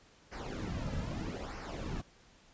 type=noise with flanger; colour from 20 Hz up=brown; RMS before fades=-39 dBFS; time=0.31-2.02 s; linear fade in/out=20 ms; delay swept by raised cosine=0.27 to 2.77 ms; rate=0.79 Hz; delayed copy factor=-0.75; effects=pink hiss -62 dBFS RMS until 2.53 s + resampled to 16000 Hz